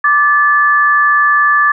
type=tone pair together; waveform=sine; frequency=1174.1 / 1734 Hz; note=D6 / A6; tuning=-1 / -26 cents; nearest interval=perfect fifth; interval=675 cents; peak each=-10 dBFS; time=0.04-1.72 s; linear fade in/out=5 ms; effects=none